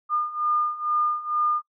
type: beating tone pair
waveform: sine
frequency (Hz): 1211 / 1213.2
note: D#6 / D#6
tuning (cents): -47 / -44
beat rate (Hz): 2.2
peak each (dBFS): -27 / -24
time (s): 0.09-1.62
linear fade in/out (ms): 50
effects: noise-tail reverb RT60 0.1 s tail -19 dB re dry